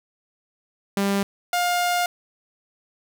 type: tone pair in turn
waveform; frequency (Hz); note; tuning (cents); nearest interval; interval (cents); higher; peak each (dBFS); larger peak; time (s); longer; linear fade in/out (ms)
sawtooth; 198.6 / 707.7; G3 / F5; +23 / +23; octave + minor seventh; 2200; second; -16; neither; 0.97-1.23 / 1.53-2.06; second; 2
effects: none